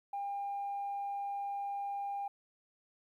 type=tone; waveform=sine; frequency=802 Hz; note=G5; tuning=39 cents sharp; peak=-34 dBFS; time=0.13-2.28 s; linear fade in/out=5 ms; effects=tanh soft clip ceiling -32 dBFS + 12-bit